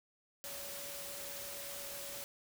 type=tone in noise; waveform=sine; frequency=565 Hz; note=C#5; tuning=33 cents sharp; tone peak=-51 dBFS; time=0.44-2.24 s; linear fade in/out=0 ms; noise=white; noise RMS=-45 dBFS; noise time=0.44-2.24 s; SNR=-9 dB; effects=none

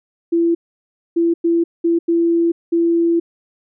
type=tone bursts at uneven times; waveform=sine; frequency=336.9 Hz; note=E4; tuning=38 cents sharp; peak=-12 dBFS; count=6; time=0.32-0.55 / 1.16-1.34 / 1.44-1.64 / 1.84-1.99 / 2.08-2.52 / 2.72-3.2 s; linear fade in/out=10 ms; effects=none

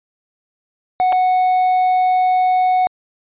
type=tone with dropouts; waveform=triangle; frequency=738 Hz; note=F#5; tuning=5 cents flat; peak=-10 dBFS; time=1-2.87 s; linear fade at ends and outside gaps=0 ms; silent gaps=1.123-1.127 s; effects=resampled to 8000 Hz

